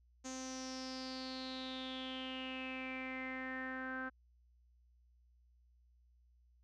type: tone with low-pass filter sweep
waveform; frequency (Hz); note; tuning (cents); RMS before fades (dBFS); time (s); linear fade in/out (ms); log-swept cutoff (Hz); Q
sawtooth; 260; C4; -11; -44; 0.24-4.1; 20; 6600 to 1500; 8.4
effects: added 60 Hz sine -66 dBFS peak until 6.63 s